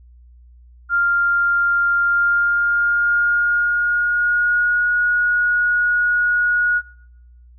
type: tone with pitch glide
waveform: sine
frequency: 1396.9 to 1449.5 Hz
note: F6 to F#6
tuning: 0 to -36 cents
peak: -14 dBFS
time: 0.89-6.82 s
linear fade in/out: 50 ms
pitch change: +64 cents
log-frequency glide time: 2.03-4.91 s
effects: noise-tail reverb RT60 0.8 s tail -23 dB re dry + added 60 Hz sine -43 dBFS peak until 7.58 s